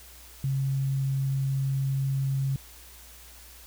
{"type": "tone", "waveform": "sine", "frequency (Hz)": 135.4, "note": "C#3", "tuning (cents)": -40, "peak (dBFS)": -24, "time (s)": [0.44, 2.56], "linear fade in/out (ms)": 2, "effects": ["added 60 Hz sine -51 dBFS peak until 3.66 s", "white hiss -50 dBFS RMS until 3.66 s"]}